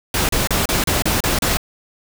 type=noise bursts; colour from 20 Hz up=pink; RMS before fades=-18 dBFS; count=8; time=0.14-1.571 s; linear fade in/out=2 ms; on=150 ms; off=33 ms; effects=none